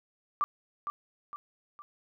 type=tone with echo; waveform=sine; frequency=1174.7 Hz; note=D6; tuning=in tune; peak=-24 dBFS; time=0.41-0.44 s; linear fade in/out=0 ms; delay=460 ms; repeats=3; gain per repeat=-7 dB; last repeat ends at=1.82 s; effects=none